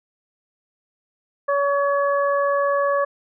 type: harmonic tone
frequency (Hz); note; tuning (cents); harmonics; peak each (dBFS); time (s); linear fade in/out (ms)
565; C#5; +33; 1 / 2 / 3; -19 / -22 / -28; 1.48-3.05; 10
effects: none